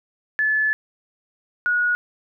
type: tone pair in turn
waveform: sine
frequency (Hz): 1729 / 1453.9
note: A6 / F#6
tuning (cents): -31 / -31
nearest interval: minor third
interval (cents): 300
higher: first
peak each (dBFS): -17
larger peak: neither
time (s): 0.39-0.73 / 1.66-1.95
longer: first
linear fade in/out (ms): 0
effects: none